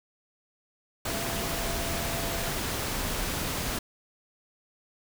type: tone in noise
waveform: sine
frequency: 674 Hz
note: E5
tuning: 38 cents sharp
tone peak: -38 dBFS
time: 1.07-2.49 s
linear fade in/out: 5 ms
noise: pink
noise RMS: -31 dBFS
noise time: 1.05-3.79 s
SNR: -10 dB
effects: none